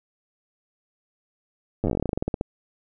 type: slowing click train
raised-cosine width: 2 ms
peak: -11 dBFS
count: 20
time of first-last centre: 1.84-2.411 s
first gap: 9 ms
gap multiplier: 1.12
effects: none